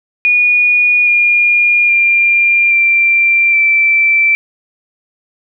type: tone with pitch steps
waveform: sine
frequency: 2450 / 2420 / 2391 / 2362 / 2334 Hz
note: D#7 / D#7 / D7 / D7 / D7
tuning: -27 / -49 / +30 / +9 / -11 cents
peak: -7 dBFS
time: 0.25-4.35 s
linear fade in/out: 0 ms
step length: 820 ms
effects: none